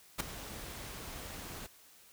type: noise with ADSR envelope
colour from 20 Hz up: pink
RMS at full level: -30 dBFS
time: 0.18-1.67 s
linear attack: 23 ms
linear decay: 6 ms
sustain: -15 dB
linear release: 13 ms
effects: white hiss -60 dBFS RMS until 2.12 s